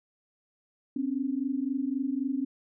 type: tone pair together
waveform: sine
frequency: 257.8 / 281.6 Hz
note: C4 / C#4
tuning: -26 / +27 cents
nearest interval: major second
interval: 153 cents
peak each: -30 / -30 dBFS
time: 0.96-2.45 s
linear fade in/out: 5 ms
effects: none